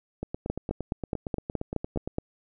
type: two click trains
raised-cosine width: 2 ms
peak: -14 / -18 dBFS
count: 9 / 17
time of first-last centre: 0.5-2.184 / 0.23-2.075 s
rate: 4.75 / 8.67 Hz
effects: none